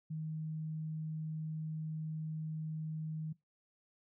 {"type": "tone", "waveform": "sine", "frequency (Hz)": 156.9, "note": "D#3", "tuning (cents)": 15, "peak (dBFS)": -37, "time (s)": [0.1, 3.33], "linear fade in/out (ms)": 10, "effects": ["noise-tail reverb RT60 0.2 s tail -21 dB re dry"]}